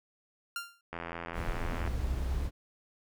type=tone with exponential decay; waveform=sawtooth; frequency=1392 Hz; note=F6; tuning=6 cents flat; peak=-28 dBFS; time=0.56-0.81 s; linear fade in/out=2 ms; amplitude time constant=54 ms
type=click train; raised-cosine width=0.5 ms; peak=-23 dBFS; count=81; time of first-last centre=0.93-1.876 s; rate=84.6 Hz
type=noise; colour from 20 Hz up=brown; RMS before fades=-35 dBFS; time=1.33-2.51 s; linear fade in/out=50 ms
type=tone with vibrato; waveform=sine; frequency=63.7 Hz; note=C2; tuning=46 cents flat; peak=-31 dBFS; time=1.8-2.48 s; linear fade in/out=5 ms; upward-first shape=sine; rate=3.5 Hz; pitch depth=9 cents each way
effects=none